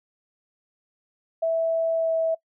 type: tone with pitch glide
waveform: sine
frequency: 656 to 651.1 Hz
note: E5 to E5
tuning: -9 to -22 cents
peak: -20 dBFS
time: 1.42-2.35 s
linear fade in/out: 10 ms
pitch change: -13 cents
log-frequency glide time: 1.95-2.13 s
effects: noise-tail reverb RT60 0.1 s tail -22 dB re dry